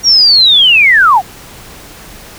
sine linear sweep, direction down, 5720 to 678 Hz, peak -3 dBFS, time 0.03-1.22 s, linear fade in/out 50 ms, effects pink hiss -33 dBFS RMS until 2.38 s

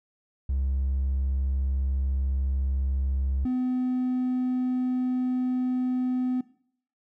triangle tone pair in turn, 67 / 253 Hz, C2 / B3, +42 / +42 cents, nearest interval octave + major seventh, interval 2300 cents, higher second, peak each -21 dBFS, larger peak neither, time 0.49-3.45 / 3.45-6.41 s, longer neither, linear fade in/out 5 ms, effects noise-tail reverb RT60 0.6 s tail -20 dB re dry + tanh soft clip ceiling -18 dBFS

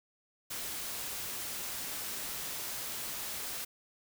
white noise, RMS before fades -39 dBFS, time 0.5-3.65 s, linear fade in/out 10 ms, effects none

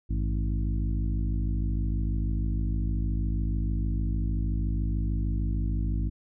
harmonic tone with a mistuned harmonic, 53.5 Hz, A1, 48 cents flat, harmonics 1 / 2 / 3 / 4 / 5 / 6, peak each -26 / -32 / -36 / -38 / -40 / -42 dBFS, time 0.09-6.1 s, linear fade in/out 20 ms, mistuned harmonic 2, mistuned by -120 cents, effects none

